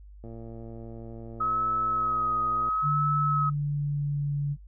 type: click train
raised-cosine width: 2 ms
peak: -30 dBFS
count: 280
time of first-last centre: 0.24-2.687 s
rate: 114 Hz
type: tone with vibrato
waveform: sine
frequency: 1277 Hz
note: D#6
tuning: 45 cents sharp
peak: -24 dBFS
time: 1.4-3.5 s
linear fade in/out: 10 ms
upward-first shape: sine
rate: 0.73 Hz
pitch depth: 32 cents each way
type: tone with pitch glide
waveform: sine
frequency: 146.83 to 143.48 Hz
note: D3 to D3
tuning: 0 to -40 cents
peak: -25 dBFS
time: 2.82-4.57 s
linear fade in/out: 50 ms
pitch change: -40 cents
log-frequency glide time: 3.07-4.43 s
effects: noise-tail reverb RT60 0.1 s tail -19 dB re dry + added 50 Hz sine -45 dBFS peak until 4.67 s